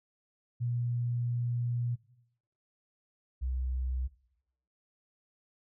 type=tone pair in turn; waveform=sine; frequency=120.4 / 63.78 Hz; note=B2 / C2; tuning=-44 / -44 cents; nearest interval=major seventh; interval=1100 cents; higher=first; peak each=-29 / -30 dBFS; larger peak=first; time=0.6-1.96 / 3.41-4.08 s; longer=first; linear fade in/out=20 ms; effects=noise-tail reverb RT60 0.8 s tail -19 dB re dry